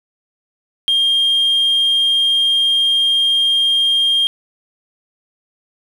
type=tone; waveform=sine; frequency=3213 Hz; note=G7; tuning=42 cents sharp; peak=-10 dBFS; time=0.88-4.27 s; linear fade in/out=0 ms; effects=tanh soft clip ceiling -9 dBFS + 7-bit